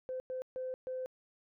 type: tone bursts at uneven times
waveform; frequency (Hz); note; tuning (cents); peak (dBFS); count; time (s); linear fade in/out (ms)
sine; 514; C5; -31; -35; 4; 0.09-0.2 / 0.3-0.42 / 0.56-0.74 / 0.87-1.06; 0
effects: tanh soft clip ceiling -31 dBFS